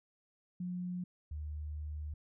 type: tone pair in turn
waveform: sine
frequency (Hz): 179.4 / 75.43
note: F3 / D2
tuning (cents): +47 / +47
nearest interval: octave + minor third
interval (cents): 1500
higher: first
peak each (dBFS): -36 / -38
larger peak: first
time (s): 0.6-1.04 / 1.31-2.14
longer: second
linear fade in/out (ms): 5
effects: none